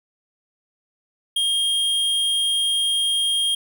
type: tone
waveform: square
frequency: 3230 Hz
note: G#7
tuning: 49 cents flat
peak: -19 dBFS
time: 1.36-3.55 s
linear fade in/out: 5 ms
effects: none